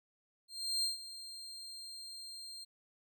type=tone with ADSR envelope; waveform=35% pulse; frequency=4186 Hz; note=C8; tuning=in tune; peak=-29 dBFS; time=0.48-2.65 s; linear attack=350 ms; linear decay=140 ms; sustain=-15 dB; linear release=17 ms; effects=none